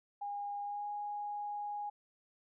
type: tone with pitch glide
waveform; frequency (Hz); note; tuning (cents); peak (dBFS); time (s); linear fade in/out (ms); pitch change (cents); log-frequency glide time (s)
sine; 814 to 825.8; G#5 to G#5; -35 to -10; -37; 0.21-1.9; 10; +25; 0.62-0.86
effects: none